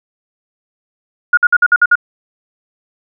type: tone bursts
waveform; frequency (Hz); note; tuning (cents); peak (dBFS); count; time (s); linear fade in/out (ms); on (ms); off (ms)
sine; 1434; F6; +45; -5; 7; 1.33-1.955; 5; 43; 54
effects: none